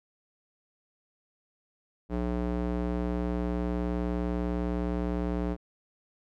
square tone with band-pass filter, 59.9 Hz, A#1, 48 cents sharp, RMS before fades -30 dBFS, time 2.09-5.57 s, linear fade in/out 50 ms, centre 330 Hz, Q 0.72, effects none

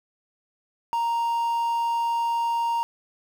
triangle tone with quantisation, 932 Hz, A#5, 1 cent flat, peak -20 dBFS, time 0.93-2.83 s, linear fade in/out 0 ms, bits 8, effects none

